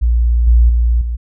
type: tone with level steps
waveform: sine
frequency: 58.6 Hz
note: A#1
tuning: 10 cents sharp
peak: -9 / -5 / -9 / -16 dBFS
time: 0.01-1.17 s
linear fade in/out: 20 ms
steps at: 0.47 / 0.69 / 1.01 s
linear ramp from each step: 5 ms
effects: none